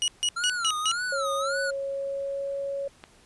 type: tone bursts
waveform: sawtooth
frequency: 2906 Hz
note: F#7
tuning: 32 cents flat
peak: -19 dBFS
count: 5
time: 0.02-0.915 s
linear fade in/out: 0 ms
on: 59 ms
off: 150 ms
type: tone with vibrato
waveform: square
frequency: 1352 Hz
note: E6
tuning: 43 cents sharp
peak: -28 dBFS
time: 0.36-1.71 s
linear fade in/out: 10 ms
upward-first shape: sine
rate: 1.8 Hz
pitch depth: 170 cents each way
type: tone with pitch glide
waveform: sine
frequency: 550 to 555.7 Hz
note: C#5 to C#5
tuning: -14 to +4 cents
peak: -28 dBFS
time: 1.12-2.88 s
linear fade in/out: 5 ms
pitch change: +18 cents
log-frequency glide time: 1.87-2.55 s
type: click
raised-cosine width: 0.3 ms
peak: -25 dBFS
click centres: 3.039 s
effects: pink hiss -57 dBFS RMS until 3.25 s + resampled to 24000 Hz